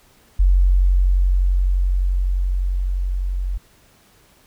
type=tone with level ramp; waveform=sine; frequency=45.83 Hz; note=F#1; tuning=16 cents flat; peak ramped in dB=-10 to -20 dBFS; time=0.39-3.58 s; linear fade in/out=10 ms; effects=pink hiss -54 dBFS RMS until 4.46 s